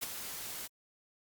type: noise with ADSR envelope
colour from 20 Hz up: white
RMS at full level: -34 dBFS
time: 0.01-0.68 s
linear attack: 23 ms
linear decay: 15 ms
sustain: -8 dB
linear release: 24 ms
effects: Opus 48 kbps